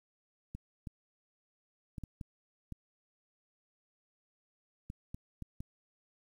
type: clicks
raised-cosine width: 5 ms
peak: -29 dBFS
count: 10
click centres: 0.55 / 0.872 / 1.982 / 2.037 / 2.212 / 2.723 / 4.901 / 5.145 / 5.423 / 5.605 s
effects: 10-bit